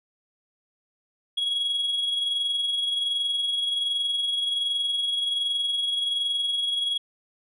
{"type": "tone with amplitude modulation", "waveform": "sine", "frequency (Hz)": 3322, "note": "G#7", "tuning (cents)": 0, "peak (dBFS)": -19, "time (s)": [1.37, 6.98], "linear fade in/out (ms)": 10, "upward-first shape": "sine", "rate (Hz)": 21.3, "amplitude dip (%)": 50, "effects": ["tanh soft clip ceiling -21 dBFS"]}